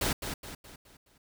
pink noise with echo, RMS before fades -29 dBFS, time 0.01-0.13 s, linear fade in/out 5 ms, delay 210 ms, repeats 5, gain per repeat -7 dB, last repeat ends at 1.18 s, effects none

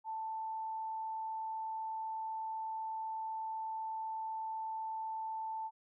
sine tone, 884 Hz, A5, 8 cents sharp, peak -37 dBFS, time 0.04-5.71 s, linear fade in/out 50 ms, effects none

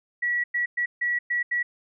sine tone bursts at uneven times, 1933 Hz, B6, 38 cents flat, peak -22 dBFS, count 6, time 0.22-0.44 / 0.54-0.66 / 0.77-0.86 / 1.01-1.19 / 1.3-1.43 / 1.51-1.63 s, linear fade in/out 10 ms, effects none

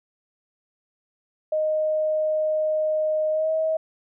sine tone with pitch glide, 620 to 636 Hz, D#5 to D#5, -6 to +38 cents, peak -20 dBFS, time 1.52-3.77 s, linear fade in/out 5 ms, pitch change +44 cents, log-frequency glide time 3.31-3.51 s, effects none

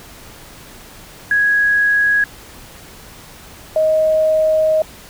sine tone pair in turn, 1661.2 / 627.7 Hz, G#6 / D#5, 0 / +15 cents, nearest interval octave + perfect fourth, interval 1685 cents, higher first, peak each -11 dBFS, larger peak neither, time 1.31-2.24 / 3.76-4.82 s, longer second, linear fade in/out 2 ms, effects pink hiss -39 dBFS RMS until 5.09 s

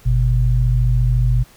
sine tone pair together, 48.85 / 123.1 Hz, G1 / B2, -5 / -5 cents, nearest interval octave + major third, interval 1600 cents, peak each -15 dBFS, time 0.05-1.44 s, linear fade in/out 20 ms, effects pink hiss -48 dBFS RMS until 1.56 s

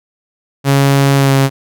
sawtooth tone with pitch glide, 138.59 to 136.13 Hz, C#3 to C#3, 0 to -31 cents, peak -4 dBFS, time 0.64-1.5 s, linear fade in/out 50 ms, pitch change -31 cents, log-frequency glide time 1.16-1.33 s, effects none

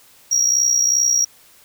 triangle tone with amplitude modulation, 5670 Hz, F8, 25 cents sharp, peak -9 dBFS, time 0.31-1.25 s, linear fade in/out 10 ms, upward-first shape sine, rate 62.6 Hz, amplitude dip 70%, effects tanh soft clip ceiling -5 dBFS + white hiss -50 dBFS RMS until 1.64 s

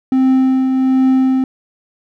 triangle tone with tremolo, 261.6 Hz, C4, in tune, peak -6 dBFS, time 0.12-1.44 s, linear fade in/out 2 ms, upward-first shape triangle, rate 1.3 Hz, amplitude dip 40%, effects none

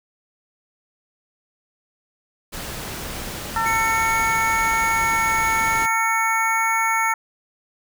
pink noise, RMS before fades -31 dBFS, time 2.52-5.87 s, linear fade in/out 20 ms
harmonic tone, 450.1 Hz, A4, 39 cents sharp, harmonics 2 / 3 / 4, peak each -22 / -23 / -27 dBFS, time 3.56-7.14 s, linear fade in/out 2 ms
square tone, 2217 Hz, C#7, in tune, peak -23 dBFS, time 3.65-7.14 s, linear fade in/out 20 ms
effects none

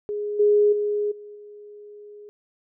sine tone with level steps, 415.3 Hz, G#4, in tune, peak -25 / -14 / -21 / -38 / -40 dBFS, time 0.09-2.29 s, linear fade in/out 0 ms, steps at 0.39 / 0.72 / 1.11 / 1.35 s, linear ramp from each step 10 ms, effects none

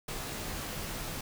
pink noise with comb filter, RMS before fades -38 dBFS, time 0.08-1.21 s, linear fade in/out 5 ms, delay 17 ms, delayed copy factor -0.55, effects none

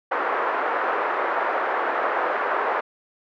white band-pass noise, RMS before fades -24 dBFS, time 0.11-2.81 s, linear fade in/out 10 ms, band 400 to 1500 Hz, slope 24 dB/octave, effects none

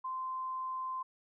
sine tone, 1038 Hz, C6, 14 cents flat, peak -35 dBFS, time 0.04-1.03 s, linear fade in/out 10 ms, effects none

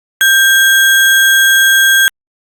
sine tone with sample-and-hold, 1582 Hz, G6, 15 cents sharp, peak -5 dBFS, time 0.21-2.08 s, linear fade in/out 0 ms, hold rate 4900 Hz, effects Opus 48 kbps

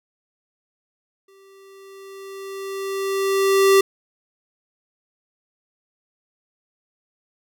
square tone with exponential growth, 390 Hz, G4, 9 cents flat, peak -11 dBFS, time 1.28-3.81 s, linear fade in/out 5 ms, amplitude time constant 550 ms, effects none

